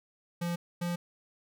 square tone pair in turn, 172.5 / 174 Hz, F3 / F3, -21 / -6 cents, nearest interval unison, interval 15 cents, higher second, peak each -31 / -31 dBFS, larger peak neither, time 0.41-0.56 / 0.81-0.96 s, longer neither, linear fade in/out 10 ms, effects none

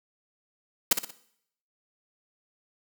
white noise with echo, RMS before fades -18 dBFS, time 0.91-0.93 s, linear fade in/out 5 ms, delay 60 ms, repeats 3, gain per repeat -8 dB, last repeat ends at 1.11 s, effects noise-tail reverb RT60 0.7 s tail -18 dB re dry + high-pass 150 Hz 12 dB/octave

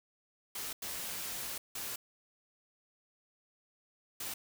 white noise bursts at uneven times, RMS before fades -40 dBFS, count 4, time 0.55-0.73 / 0.82-1.58 / 1.75-1.96 / 4.2-4.34 s, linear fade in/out 5 ms, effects none

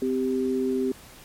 sine tone pair together, 257.8 / 392 Hz, C4 / G4, -26 / 0 cents, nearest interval perfect fifth, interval 726 cents, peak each -25 dBFS, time 0.02-0.92 s, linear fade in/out 2 ms, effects pink hiss -48 dBFS RMS until 1.24 s + MP3 64 kbps

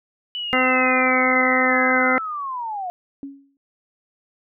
sine linear sweep, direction down, 2977 to 698.5 Hz, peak -25 dBFS, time 0.35-2.9 s, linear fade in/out 0 ms
harmonic tone, 256.5 Hz, C4, 34 cents flat, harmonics 1 / 2 / 3 / 4 / 5 / 6 / 7 / 8, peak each -23 / -23 / -25 / -30 / -23 / -29 / -31 / -20 dBFS, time 0.53-2.18 s, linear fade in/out 0 ms
sine tone with exponential decay, 277.2 Hz, C#4, in tune, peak -27 dBFS, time 3.23-3.57 s, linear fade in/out 1 ms, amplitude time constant 72 ms
effects none

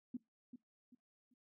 sine tone with echo, 246.9 Hz, B3, in tune, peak -39 dBFS, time 0.14-0.17 s, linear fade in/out 5 ms, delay 390 ms, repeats 3, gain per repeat -10 dB, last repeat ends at 1.34 s, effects noise-tail reverb RT60 0.2 s tail -22 dB re dry

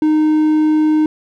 triangle tone, 308.4 Hz, D#4, 15 cents flat, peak -8 dBFS, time 0.02-1.06 s, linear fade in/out 2 ms, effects none

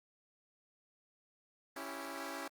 10% pulse chord, C# diminished, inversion none, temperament equal, 277.2 / 329.6 / 392 Hz, C#4 / E4 / G4, 0 / 0 / 0 cents, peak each -36 / -37 / -40 dBFS, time 1.76-2.48 s, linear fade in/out 5 ms, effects Opus 32 kbps

